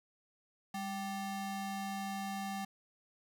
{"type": "ring-modulated tone", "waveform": "square", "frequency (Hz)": 488.9, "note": "B4", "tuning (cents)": -18, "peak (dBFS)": -35, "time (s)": [0.74, 2.65], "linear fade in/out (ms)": 5, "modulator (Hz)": 289, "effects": []}